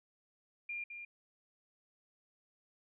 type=tone with echo; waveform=sine; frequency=2400 Hz; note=D7; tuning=37 cents sharp; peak=-38 dBFS; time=0.69-0.84 s; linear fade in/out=5 ms; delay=210 ms; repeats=1; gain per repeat=-6 dB; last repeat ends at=1.05 s; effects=none